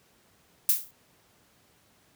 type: noise with exponential decay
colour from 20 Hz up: violet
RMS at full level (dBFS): -18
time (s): 0.69-0.91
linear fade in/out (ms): 2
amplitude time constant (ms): 47
effects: pink hiss -63 dBFS RMS until 2.15 s + high-pass 80 Hz 12 dB/octave